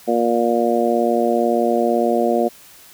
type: harmonic tone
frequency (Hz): 117.9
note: A#2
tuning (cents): +20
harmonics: 2 / 3 / 4 / 5 / 6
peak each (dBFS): -21 / -21 / -21 / -21 / -21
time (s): 0.07-2.49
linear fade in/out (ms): 20
effects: white hiss -45 dBFS RMS until 2.93 s